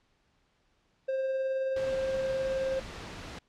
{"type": "tone with tremolo", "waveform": "triangle", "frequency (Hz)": 530, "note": "C5", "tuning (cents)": 22, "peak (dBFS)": -25, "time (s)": [1.08, 2.8], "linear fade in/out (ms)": 10, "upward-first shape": "sine", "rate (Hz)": 19, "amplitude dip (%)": 25}
{"type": "noise", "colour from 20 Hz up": "pink", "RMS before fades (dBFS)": -42, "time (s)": [1.76, 3.39], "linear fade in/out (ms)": 5}
{"effects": ["pink hiss -71 dBFS RMS until 3.48 s", "low-pass 5000 Hz 12 dB/octave"]}